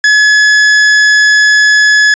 45% pulse tone, 1701 Hz, G#6, 41 cents sharp, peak -4 dBFS, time 0.04-2.14 s, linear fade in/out 2 ms, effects resampled to 16000 Hz

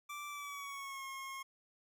25% pulse tone with pitch glide, 1170 to 1079.1 Hz, D6 to C#6, -7 to -47 cents, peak -39 dBFS, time 0.09-1.43 s, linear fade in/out 10 ms, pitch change -140 cents, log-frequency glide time 0.28-1.04 s, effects none

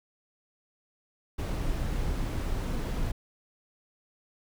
brown noise, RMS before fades -30 dBFS, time 1.38-3.12 s, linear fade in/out 10 ms, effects none

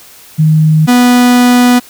sine / 45% pulse tone pair in turn, 156 / 246 Hz, D#3 / B3, +5 / -7 cents, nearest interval minor sixth, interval 788 cents, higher second, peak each -4 dBFS, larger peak neither, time 0.38-0.87 / 0.87-1.8 s, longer second, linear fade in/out 20 ms, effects white hiss -37 dBFS RMS until 1.89 s

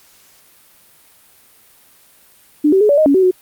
sine tone with pitch steps, 298.2 / 383.9 / 422 / 573 / 622 / 280.3 / 377.7 / 367.7 Hz, D4 / G4 / G#4 / D5 / D#5 / C#4 / F#4 / F#4, +27 / -36 / +28 / -43 / -1 / +19 / +36 / -11 cents, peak -8 dBFS, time 2.64-3.312 s, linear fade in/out 10 ms, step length 84 ms, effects white hiss -49 dBFS RMS until 3.41 s + Opus 48 kbps

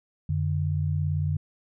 sine tone pair together, 90.8 / 148.7 Hz, F#2 / D3, -32 / +22 cents, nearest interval major sixth, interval 854 cents, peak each -26 dBFS, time 0.29-1.37 s, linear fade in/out 5 ms, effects none

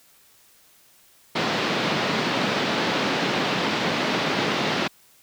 pink band-pass noise, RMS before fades -24 dBFS, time 1.35-4.88 s, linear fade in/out 10 ms, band 160 to 4500 Hz, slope 24 dB/octave, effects white hiss -56 dBFS RMS until 5.22 s

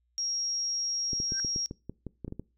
sine tone, 5600 Hz, F8, 4 cents sharp, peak -29 dBFS, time 0.18-1.66 s, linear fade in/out 0 ms
clicks, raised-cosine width 3 ms, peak -24 dBFS, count 12, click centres 1.132 / 1.201 / 1.321 / 1.448 / 1.561 / 1.711 / 1.896 / 2.067 / 2.247 / 2.28 / 2.324 / 2.396 s
triangle tone with exponential growth, 1568 Hz, G6, in tune, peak -31 dBFS, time 1.28-1.4 s, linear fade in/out 1 ms, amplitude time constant 26 ms
effects noise-tail reverb RT60 0.3 s tail -23 dB re dry + added 60 Hz sine -70 dBFS peak until 2.57 s

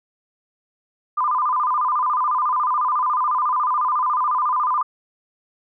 sine tone with vibrato, 1103 Hz, C#6, 9 cents flat, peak -17 dBFS, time 1.17-4.83 s, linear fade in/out 10 ms, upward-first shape square, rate 14 Hz, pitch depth 150 cents each way, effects none

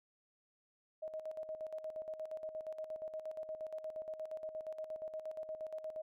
sine tone with tremolo, 628 Hz, D#5, 16 cents sharp, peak -39 dBFS, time 1.02-6.02 s, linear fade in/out 10 ms, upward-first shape square, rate 8.5 Hz, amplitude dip 65%, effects none

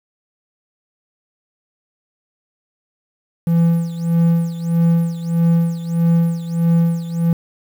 triangle tone with tremolo, 167.9 Hz, E3, 32 cents sharp, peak -8 dBFS, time 3.47-7.33 s, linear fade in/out 2 ms, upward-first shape sine, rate 1.6 Hz, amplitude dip 80%, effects 7-bit

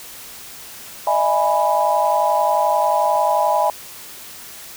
sine chord, E major seventh, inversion third, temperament equal with one note detuned, 608 / 659.3 / 830.6 / 987.8 Hz, D#5 / E5 / G#5 / B5, -40 / 0 / 0 / 0 cents, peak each -21 / -21 / -18 / -20 dBFS, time 1.07-3.7 s, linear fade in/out 2 ms, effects white hiss -37 dBFS RMS until 4.76 s

